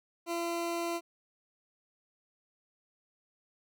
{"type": "tone", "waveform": "20% pulse", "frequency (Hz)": 340, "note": "F4", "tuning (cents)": -46, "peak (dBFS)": -27, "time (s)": [0.26, 1.01], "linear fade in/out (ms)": 50, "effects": []}